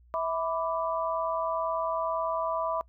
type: tone cluster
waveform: sine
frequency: 652 / 994 / 1172 Hz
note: E5 / B5 / D6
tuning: -19 / +11 / -4 cents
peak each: -30 / -32 / -33 dBFS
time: 0.14-2.81 s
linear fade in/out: 0 ms
effects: noise-tail reverb RT60 0.1 s tail -24 dB re dry + added 60 Hz sine -55 dBFS peak until 2.88 s